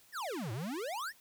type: exponential two-way sweep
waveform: square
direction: down then up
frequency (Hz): 1964 to 103.83 to 1964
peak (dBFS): -37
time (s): 0.12-1.13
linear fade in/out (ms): 50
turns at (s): 0.52
effects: white hiss -63 dBFS RMS until 1.2 s